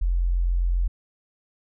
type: tone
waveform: sine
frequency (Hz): 43.79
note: F1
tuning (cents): +5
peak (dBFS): -19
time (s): 0.01-0.88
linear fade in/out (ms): 10
effects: none